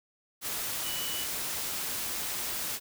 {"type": "tone in noise", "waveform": "sine", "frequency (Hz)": 2960, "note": "F#7", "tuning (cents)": 0, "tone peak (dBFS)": -37, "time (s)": [0.82, 1.27], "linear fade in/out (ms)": 50, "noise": "white", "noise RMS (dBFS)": -34, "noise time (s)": [0.41, 2.8], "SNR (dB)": -6, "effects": []}